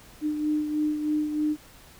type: beating tone pair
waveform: sine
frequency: 302.1 / 305.3 Hz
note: D4 / D#4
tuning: +49 / -33 cents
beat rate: 3.2 Hz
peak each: -24 / -33 dBFS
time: 0.21-1.57 s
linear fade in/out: 50 ms
effects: pink hiss -51 dBFS RMS until 1.99 s